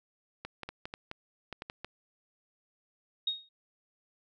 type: clicks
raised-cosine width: 0.3 ms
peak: -23 dBFS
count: 10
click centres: 0.45 / 0.633 / 0.69 / 0.855 / 0.939 / 1.114 / 1.527 / 1.621 / 1.699 / 1.846 s
type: tone with exponential decay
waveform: sine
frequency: 3738 Hz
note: A#7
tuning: 4 cents sharp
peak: -25 dBFS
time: 3.27-3.49 s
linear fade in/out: 5 ms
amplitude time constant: 46 ms
effects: none